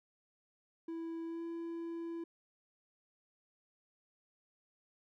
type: tone with pitch glide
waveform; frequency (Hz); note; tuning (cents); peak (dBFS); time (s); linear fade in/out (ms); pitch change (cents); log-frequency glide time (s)
triangle; 330 to 334.8; E4 to E4; +2 to +27; -37; 0.88-2.24; 5; +25; 1.25-1.43
effects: none